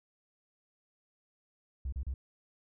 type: tone bursts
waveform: triangle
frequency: 65.41 Hz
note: C2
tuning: in tune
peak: -29 dBFS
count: 3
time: 1.85-2.14 s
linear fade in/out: 5 ms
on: 74 ms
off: 34 ms
effects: tanh soft clip ceiling -30 dBFS